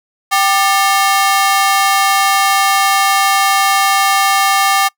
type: ring-modulated tone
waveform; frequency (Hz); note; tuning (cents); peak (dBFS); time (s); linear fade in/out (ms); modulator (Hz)
sawtooth; 987.8; B5; 0; -3; 0.31-4.89; 20; 206
effects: noise-tail reverb RT60 0.1 s tail -25 dB re dry